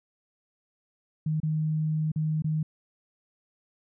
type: tone with dropouts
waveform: sine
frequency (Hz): 155.56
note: D#3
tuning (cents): 0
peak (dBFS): -24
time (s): 1.26-2.63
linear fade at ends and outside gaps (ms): 5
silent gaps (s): 1.402-1.431 / 2.118-2.159 / 2.422-2.443
effects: none